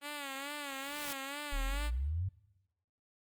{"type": "tone with vibrato", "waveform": "5% pulse", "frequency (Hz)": 281.9, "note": "C#4", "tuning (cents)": 29, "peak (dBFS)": -28, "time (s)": [0.01, 1.91], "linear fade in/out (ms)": 50, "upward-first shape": "sine", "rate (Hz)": 2.3, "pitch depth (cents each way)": 82}
{"type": "noise with exponential growth", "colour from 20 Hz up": "white", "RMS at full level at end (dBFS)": -39, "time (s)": [0.48, 1.13], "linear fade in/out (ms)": 5, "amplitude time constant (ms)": 140}
{"type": "exponential sweep", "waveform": "sine", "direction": "up", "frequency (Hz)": [34.65, 99], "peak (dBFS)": -32, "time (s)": [1.52, 2.29], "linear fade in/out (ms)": 10}
{"effects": ["noise-tail reverb RT60 0.9 s tail -20 dB re dry", "Opus 32 kbps"]}